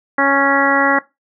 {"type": "harmonic tone", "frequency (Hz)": 277.2, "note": "C#4", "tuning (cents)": 0, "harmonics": [1, 2, 3, 4, 5, 6, 7], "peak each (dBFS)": [-19, -19, -19, -19, -19, -19, -19], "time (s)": [0.18, 0.99], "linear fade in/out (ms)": 5, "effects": ["noise-tail reverb RT60 0.2 s tail -18 dB re dry"]}